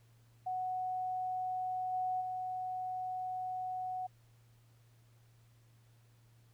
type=tone with level steps; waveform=sine; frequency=740 Hz; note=F#5; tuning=in tune; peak=-34 / -32 / -36 dBFS; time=0.46-4.07 s; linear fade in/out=10 ms; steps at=1.92 / 2.2 s; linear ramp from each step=20 ms; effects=added 116 Hz sine -62 dBFS peak until 6.53 s + pink hiss -72 dBFS RMS until 6.53 s